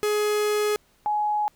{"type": "tone pair in turn", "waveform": ["45% pulse", "sine"], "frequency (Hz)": [420, 840], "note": ["G#4", "G#5"], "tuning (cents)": [19, 19], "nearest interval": "octave", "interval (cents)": 1200, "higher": "second", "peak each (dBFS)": -21, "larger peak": "neither", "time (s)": [[0.03, 0.76], [1.06, 1.48]], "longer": "first", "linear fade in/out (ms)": 0, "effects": ["pink hiss -62 dBFS RMS until 1.55 s"]}